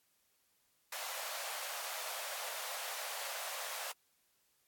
pink high-pass noise, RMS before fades -42 dBFS, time 0.92-3.92 s, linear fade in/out 5 ms, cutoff 550 Hz, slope 48 dB/octave, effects white hiss -75 dBFS RMS until 4.67 s + AAC 64 kbps

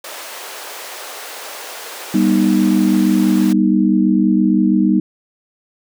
pink high-pass noise, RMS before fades -31 dBFS, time 0.04-3.53 s, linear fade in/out 5 ms, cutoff 450 Hz, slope 24 dB/octave
sine chord, G augmented, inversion none, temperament equal with one note detuned, 196 / 242.1 / 311.1 Hz, G3 / B3 / D#4, 0 / -34 / 0 cents, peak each -14 / -16 / -15 dBFS, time 2.14-5 s, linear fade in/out 5 ms
effects none

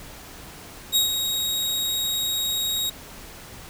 sawtooth tone with ADSR envelope, 3785 Hz, A#7, 26 cents sharp, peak -13 dBFS, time 0.92-2.9 s, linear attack 38 ms, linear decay 130 ms, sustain -7 dB, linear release 9 ms, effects pink hiss -42 dBFS RMS until 3.69 s

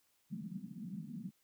white band-pass noise, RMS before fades -45 dBFS, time 0.3-1.31 s, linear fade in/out 20 ms, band 160 to 220 Hz, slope 48 dB/octave, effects white hiss -75 dBFS RMS until 1.43 s

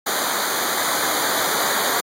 pink noise with comb filter, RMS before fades -22 dBFS, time 0.06-2.01 s, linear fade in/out 10 ms, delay 0.37 ms, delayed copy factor -0.9, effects high-pass 200 Hz 12 dB/octave + AAC 48 kbps

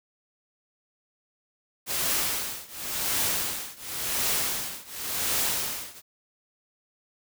white noise with tremolo, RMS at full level -25 dBFS, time 1.86-6.02 s, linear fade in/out 50 ms, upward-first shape triangle, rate 0.92 Hz, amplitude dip 95%, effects none

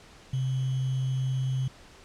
sine tone with sample-and-hold, 130.81 Hz, C3, in tune, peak -25 dBFS, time 0.33-1.68 s, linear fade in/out 5 ms, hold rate 3150 Hz, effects pink hiss -52 dBFS RMS until 2.04 s + low-pass 7000 Hz 12 dB/octave

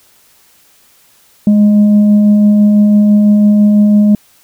sine tone with frequency modulation, 208.5 Hz, G#3, 7 cents sharp, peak -4 dBFS, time 1.47-4.15 s, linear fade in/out 2 ms, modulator 411 Hz, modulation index 0.23, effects white hiss -48 dBFS RMS until 4.43 s

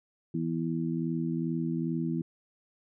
harmonic tone, 82.41 Hz, E2, in tune, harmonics 2 / 3 / 4, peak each -31 / -33 / -34 dBFS, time 0.34-2.22 s, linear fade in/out 5 ms, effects none

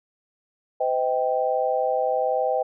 sine tone cluster, 510 / 631 / 783 Hz, C5 / D#5 / G5, -44 / +24 / -2 cents, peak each -24 / -25 / -25 dBFS, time 0.8-2.63 s, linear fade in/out 10 ms, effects none

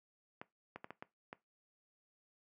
clicks, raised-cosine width 0.5 ms, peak -30 dBFS, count 6, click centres 0.415 / 0.76 / 0.844 / 0.906 / 1.025 / 1.329 s, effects noise-tail reverb RT60 0.2 s tail -19 dB re dry + high-pass 150 Hz 12 dB/octave

